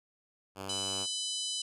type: tone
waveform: 5% pulse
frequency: 96.8 Hz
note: G2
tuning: 21 cents flat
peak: -28 dBFS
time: 0.55-1.07 s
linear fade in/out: 50 ms
type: harmonic tone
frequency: 1000 Hz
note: B5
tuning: 21 cents sharp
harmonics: 3 / 4 / 5 / 6 / 7 / 8 / 9 / 10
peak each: -37 / -39 / -41 / -43 / -44 / -45 / -46 / -47 dBFS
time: 0.69-1.62 s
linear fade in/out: 5 ms
effects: resampled to 32000 Hz